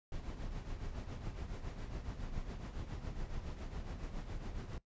brown noise with tremolo, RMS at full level -40 dBFS, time 0.12-4.78 s, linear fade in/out 2 ms, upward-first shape triangle, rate 7.2 Hz, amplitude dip 65%, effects noise-tail reverb RT60 0.1 s tail -18 dB re dry + resampled to 16000 Hz

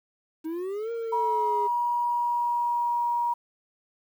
triangle exponential two-way sweep, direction up then down, 311.1 to 466.2 to 410.5 Hz, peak -27 dBFS, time 0.44-1.68 s, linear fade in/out 20 ms, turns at 0.91 s
sine tone with pitch glide, 959 to 952.4 Hz, A#5 to A#5, +49 to +37 cents, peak -23 dBFS, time 1.12-3.34 s, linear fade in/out 10 ms, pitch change -12 cents, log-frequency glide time 2.02-3.12 s
effects 9-bit

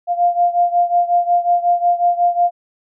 sine beating tone pair, 698.5 / 704 Hz, F5 / F5, 0 / +14 cents, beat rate 5.5 Hz, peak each -14 / -17 dBFS, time 0.07-2.51 s, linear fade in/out 50 ms, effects none

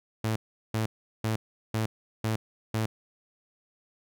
sawtooth tone bursts, 110.2 Hz, A2, 3 cents sharp, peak -22 dBFS, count 6, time 0.24-2.86 s, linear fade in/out 5 ms, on 120 ms, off 380 ms, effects none

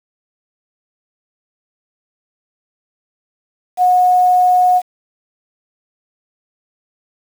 sine tone with quantisation, 727 Hz, F#5, 31 cents flat, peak -8 dBFS, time 3.77-4.82 s, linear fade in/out 50 ms, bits 6, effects none

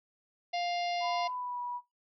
harmonic tone, 700 Hz, F5, 4 cents sharp, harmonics 1 / 3 / 4 / 5 / 6 / 7 / 8, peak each -31 / -41 / -42 / -47 / -45 / -46 / -52 dBFS, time 0.53-1.28 s, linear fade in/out 10 ms
sine tone with pitch glide, 1000 to 974.3 Hz, B5 to B5, +21 to -24 cents, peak -35 dBFS, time 1-1.81 s, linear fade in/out 50 ms, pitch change -45 cents, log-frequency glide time 1.32-1.6 s
effects noise-tail reverb RT60 0.2 s tail -20 dB re dry

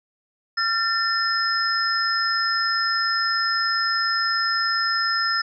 sine tone cluster, 1367 / 1790 / 5130 Hz, F6 / A6 / E8, -37 / +29 / -48 cents, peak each -24 dBFS, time 0.57-5.42 s, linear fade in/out 10 ms, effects none

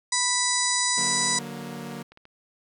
harmonic tone, 987.8 Hz, B5, in tune, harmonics 1 / 2 / 4 / 5 / 6 / 7 / 8 / 9, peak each -30 / -30 / -30 / -30 / -30 / -30 / -30 / -30 dBFS, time 0.12-1.39 s, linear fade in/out 5 ms
sawtooth chord, D augmented, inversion none, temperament equal with one note detuned, 146.83 / 185 / 235 Hz, D3 / F#3 / A#3, 0 / 0 / +14 cents, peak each -36 / -35 / -33 dBFS, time 0.97-2.03 s, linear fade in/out 10 ms
clicks, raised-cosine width 0.3 ms, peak -33 dBFS, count 6, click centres 1.611 / 1.836 / 1.921 / 2.12 / 2.174 / 2.254 s
effects none

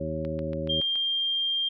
harmonic tone, 78.8 Hz, D#2, 23 cents sharp, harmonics 1 / 2 / 3 / 4 / 5 / 7, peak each -37 / -34 / -37 / -37 / -39 / -32 dBFS, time 0-0.81 s, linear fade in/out 10 ms
click train, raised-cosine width 0.3 ms, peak -28 dBFS, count 6, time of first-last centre 0.25-0.956 s, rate 7.08 Hz
sine tone, 3193 Hz, G7, 31 cents sharp, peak -24 dBFS, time 0.69-1.69 s, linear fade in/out 10 ms
effects none

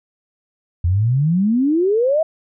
sine exponential sweep, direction up, 82.41 to 659.3 Hz, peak -13 dBFS, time 0.84-2.23 s, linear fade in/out 5 ms, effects none

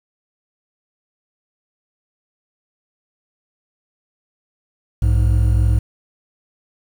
triangle tone pair together, 61.3 / 104.73 Hz, B1 / G#2, -12 / +15 cents, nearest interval major sixth, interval 927 cents, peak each -12 / -14 dBFS, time 5.02-5.79 s, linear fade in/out 5 ms, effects 7-bit

